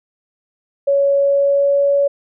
sine tone with pitch glide, 559 to 563.9 Hz, C#5 to C#5, +14 to +30 cents, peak -11 dBFS, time 0.87-2.08 s, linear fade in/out 10 ms, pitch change +16 cents, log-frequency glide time 1.15-1.95 s, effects none

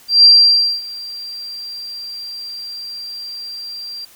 sine tone with ADSR envelope, 4729 Hz, D8, 11 cents sharp, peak -3 dBFS, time 0.08-4.05 s, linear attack 160 ms, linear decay 570 ms, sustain -23 dB, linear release 4 ms, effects white hiss -46 dBFS RMS until 4.15 s

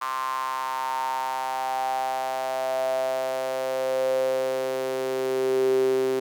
sawtooth tone with high-pass filter sweep, 130.9 Hz, C3, 1 cent sharp, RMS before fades -26 dBFS, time 0.01-6.2 s, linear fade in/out 10 ms, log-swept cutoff 1100 to 360 Hz, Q 9.4, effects none

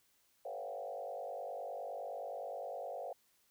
sine tone with frequency modulation, 622.3 Hz, D#5, in tune, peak -40 dBFS, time 0.45-3.13 s, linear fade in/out 5 ms, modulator 49.7 Hz, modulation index 2.8, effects white hiss -73 dBFS RMS until 3.5 s

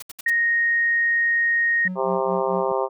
white noise bursts, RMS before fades -35 dBFS, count 4, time 0-0.303 s, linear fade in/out 5 ms, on 24 ms, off 69 ms
sine tone, 1864.7 Hz, A#6, in tune, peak -17 dBFS, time 0.26-1.88 s, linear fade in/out 5 ms
triangle tone with tremolo, 184.1 Hz, F#3, 8 cents flat, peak -24 dBFS, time 1.85-2.72 s, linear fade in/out 2 ms, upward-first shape sine, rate 4.6 Hz, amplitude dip 95%
harmonic tone, 132.1 Hz, C3, 17 cents sharp, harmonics 3 / 4 / 5 / 6 / 7 / 8 / 9, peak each -25 / -25 / -28 / -30 / -28 / -30 / -34 dBFS, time 1.95-2.89 s, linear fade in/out 50 ms
effects none

